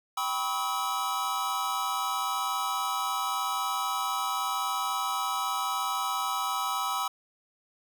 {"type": "chord", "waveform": "square", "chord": "C# half-diminished seventh", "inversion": "second", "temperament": "equal with one note detuned", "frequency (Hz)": [784, 987.8, 1108.7, 1285.4], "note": ["G5", "B5", "C#6", "E6"], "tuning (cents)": [0, 0, 0, -44], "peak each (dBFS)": [-36, -34, -37, -32], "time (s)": [0.17, 7.08], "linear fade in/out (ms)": 5, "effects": []}